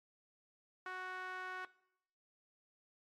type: tone with band-pass filter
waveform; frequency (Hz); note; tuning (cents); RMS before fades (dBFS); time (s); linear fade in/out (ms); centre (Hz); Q
sawtooth; 370; F#4; 0; -45; 0.86-1.65; 2; 1400; 2.6
effects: noise-tail reverb RT60 0.8 s tail -20 dB re dry + AAC 48 kbps